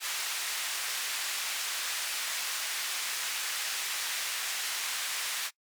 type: band-pass noise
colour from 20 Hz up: pink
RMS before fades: -34 dBFS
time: 0-5.51 s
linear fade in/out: 50 ms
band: 1700 to 12000 Hz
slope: 12 dB/octave
effects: noise-tail reverb RT60 0.1 s tail -22 dB re dry